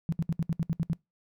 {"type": "tone bursts", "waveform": "sine", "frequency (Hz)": 164.6, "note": "E3", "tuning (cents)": -2, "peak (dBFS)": -24, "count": 9, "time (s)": [0.09, 0.932], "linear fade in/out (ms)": 0, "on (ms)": 34, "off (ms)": 67, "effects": ["noise-tail reverb RT60 0.2 s tail -23 dB re dry"]}